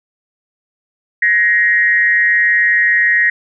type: tone with frequency modulation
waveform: sine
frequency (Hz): 1887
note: A#6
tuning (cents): +21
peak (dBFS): -9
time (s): 1.22-3.3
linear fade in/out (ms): 5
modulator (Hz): 195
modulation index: 0.66
effects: none